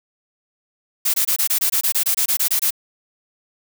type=noise bursts; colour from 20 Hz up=blue; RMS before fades=-18 dBFS; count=15; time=1.05-2.707 s; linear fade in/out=10 ms; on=89 ms; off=23 ms; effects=none